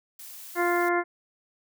blue noise, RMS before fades -43 dBFS, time 0.19-0.89 s, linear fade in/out 5 ms
harmonic tone, 349.2 Hz, F4, in tune, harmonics 1 / 2 / 3 / 4 / 5 / 6, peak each -25 / -28 / -30 / -31 / -32 / -33 dBFS, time 0.55-1.04 s, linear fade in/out 50 ms
effects none

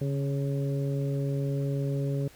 harmonic tone with a mistuned harmonic, 138.59 Hz, C#3, in tune, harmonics 1 / 2 / 3 / 4, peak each -27 / -36 / -36 / -39 dBFS, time 0.01-2.28 s, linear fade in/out 5 ms, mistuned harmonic 1, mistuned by +28 cents, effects pink hiss -54 dBFS RMS until 2.35 s

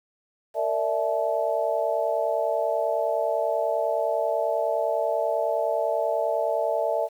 sine tone cluster, 457.2 / 586 / 656 / 862 Hz, A#4 / D5 / E5 / A5, -34 / -4 / -9 / -36 cents, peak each -30 / -27 / -25 / -31 dBFS, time 0.54-7.09 s, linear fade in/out 50 ms, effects 9-bit

